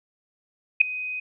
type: tone with ADSR envelope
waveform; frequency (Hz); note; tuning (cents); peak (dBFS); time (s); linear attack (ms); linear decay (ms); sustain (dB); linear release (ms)
sine; 2505; D#7; +11; -7; 0.8-1.2; 13; 3; -21; 7
effects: none